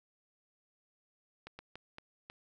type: slowing click train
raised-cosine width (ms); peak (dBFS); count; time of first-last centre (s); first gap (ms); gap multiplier
0.3; -30; 5; 1.47-2.299; 120; 1.38
effects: none